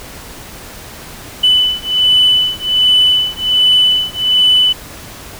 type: beating tone pair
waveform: sine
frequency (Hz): 2994 / 2995.3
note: F#7 / F#7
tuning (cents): +20 / +21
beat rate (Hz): 1.3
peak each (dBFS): -11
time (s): 1.43-4.73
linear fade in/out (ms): 10
effects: tanh soft clip ceiling -2 dBFS + pink hiss -32 dBFS RMS until 5.39 s

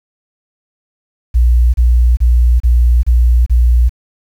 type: tone bursts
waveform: sine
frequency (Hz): 60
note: B1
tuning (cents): -49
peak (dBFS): -5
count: 6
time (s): 1.34-3.895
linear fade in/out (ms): 20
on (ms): 400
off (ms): 31
effects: tanh soft clip ceiling -1 dBFS + 7-bit

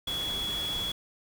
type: tone in noise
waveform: sine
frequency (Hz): 3366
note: G#7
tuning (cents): +23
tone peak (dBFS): -30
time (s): 0.07-0.92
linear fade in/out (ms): 5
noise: pink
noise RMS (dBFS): -39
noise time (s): 0.07-0.92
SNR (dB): +6
effects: none

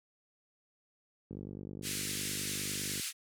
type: click train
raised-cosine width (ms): 3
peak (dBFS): -29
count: 85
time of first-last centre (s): 1.31-2.997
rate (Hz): 49.8
type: band-pass noise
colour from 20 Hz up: white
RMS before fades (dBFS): -38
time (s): 1.82-3.13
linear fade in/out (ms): 50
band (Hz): 1700 to 11000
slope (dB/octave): 24
effects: high-pass 100 Hz 12 dB/octave

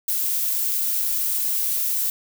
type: noise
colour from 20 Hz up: violet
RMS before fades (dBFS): -23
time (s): 0.08-2.1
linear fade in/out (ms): 2
effects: none

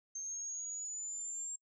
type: linear sweep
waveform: sine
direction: up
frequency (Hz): 6330 to 7459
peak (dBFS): -39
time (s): 0.15-1.56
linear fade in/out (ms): 5
effects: noise-tail reverb RT60 0.1 s tail -26 dB re dry

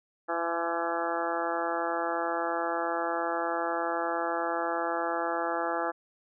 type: harmonic tone with a mistuned harmonic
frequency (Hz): 168.4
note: E3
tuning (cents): +37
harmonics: 2 / 3 / 4 / 5 / 6 / 7 / 8 / 9 / 10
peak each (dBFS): -36 / -35 / -34 / -34 / -41 / -37 / -36 / -43 / -39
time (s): 0.28-5.92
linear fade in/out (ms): 20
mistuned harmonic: 6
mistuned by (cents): +29
effects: none

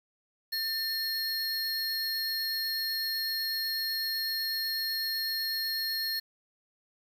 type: tone pair together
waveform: square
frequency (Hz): 1794 / 4277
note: A6 / C8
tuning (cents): +33 / +37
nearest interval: octave + minor third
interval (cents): 1504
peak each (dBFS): -37 / -31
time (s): 0.52-6.2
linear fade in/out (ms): 10
effects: 9-bit

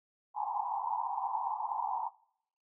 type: band-pass noise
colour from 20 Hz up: pink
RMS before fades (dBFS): -35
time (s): 0.34-2.11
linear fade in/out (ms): 50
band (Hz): 790 to 1000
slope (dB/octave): 96
effects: noise-tail reverb RT60 0.7 s tail -23 dB re dry

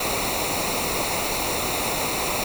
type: noise with comb filter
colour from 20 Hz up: pink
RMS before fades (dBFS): -25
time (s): 0-2.44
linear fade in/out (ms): 5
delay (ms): 0.62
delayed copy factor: -0.7
effects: none

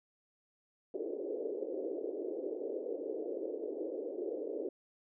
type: band-pass noise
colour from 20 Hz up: white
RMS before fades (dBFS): -39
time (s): 0.94-4.69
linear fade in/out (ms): 5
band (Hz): 320 to 510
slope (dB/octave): 48
effects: none

